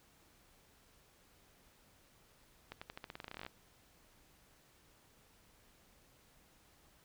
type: accelerating click train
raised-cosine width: 0.3 ms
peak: -29 dBFS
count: 18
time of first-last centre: 2.72-3.465 s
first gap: 95 ms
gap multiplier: 0.89
effects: pink hiss -67 dBFS RMS until 7.04 s